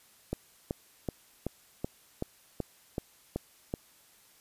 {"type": "click train", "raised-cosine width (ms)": 2, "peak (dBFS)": -18, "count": 10, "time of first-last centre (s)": [0.33, 3.739], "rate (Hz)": 2.64, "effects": ["white hiss -61 dBFS RMS until 4.4 s", "resampled to 32000 Hz"]}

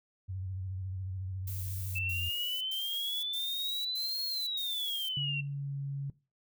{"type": "tone with vibrato", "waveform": "sine", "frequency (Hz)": 93.9, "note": "F#2", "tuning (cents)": 26, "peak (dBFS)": -35, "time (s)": [0.28, 2.3], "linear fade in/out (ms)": 20, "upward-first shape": "square", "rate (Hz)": 14, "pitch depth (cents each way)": 42}
{"type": "noise bursts", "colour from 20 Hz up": "violet", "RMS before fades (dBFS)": -43, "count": 6, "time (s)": [1.47, 5.09], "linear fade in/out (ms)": 5, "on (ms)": 520, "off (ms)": 100}
{"type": "exponential two-way sweep", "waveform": "sine", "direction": "up then down", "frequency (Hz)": [2637, 4300, 2704], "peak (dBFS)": -32, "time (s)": [1.95, 5.41], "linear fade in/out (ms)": 10, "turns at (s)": 4.25}
{"type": "tone with pitch glide", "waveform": "sine", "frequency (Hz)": [142.1, 139.34], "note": ["C#3", "C#3"], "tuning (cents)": [43, 9], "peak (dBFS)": -33, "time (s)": [5.17, 6.1], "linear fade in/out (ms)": 2, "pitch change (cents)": -34, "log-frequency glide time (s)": [5.37, 5.77]}
{"effects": ["noise-tail reverb RT60 0.3 s tail -19 dB re dry"]}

